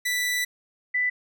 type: tone pair in turn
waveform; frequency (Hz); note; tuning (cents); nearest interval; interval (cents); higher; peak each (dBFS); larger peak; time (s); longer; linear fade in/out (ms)
sawtooth / sine; 1975.5 / 1989.2; B6 / B6; 0 / +12; unison; 12; second; -20 / -21; first; 0.05-0.45 / 0.94-1.1; first; 10
effects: none